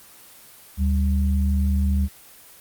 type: tone pair together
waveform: sine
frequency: 73.42 / 196 Hz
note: D2 / G3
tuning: 0 / 0 cents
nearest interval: octave + perfect fourth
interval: 1700 cents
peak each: -18 / -25 dBFS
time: 0.77-2.09 s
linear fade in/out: 50 ms
effects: white hiss -47 dBFS RMS until 2.6 s + Opus 24 kbps